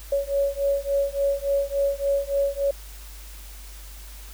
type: beating tone pair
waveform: sine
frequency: 557 / 560.5 Hz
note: C#5 / C#5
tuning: +8 / +19 cents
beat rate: 3.5 Hz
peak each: -24 dBFS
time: 0.12-2.71 s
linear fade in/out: 5 ms
effects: added 50 Hz sine -39 dBFS peak until 4.33 s + white hiss -46 dBFS RMS until 4.33 s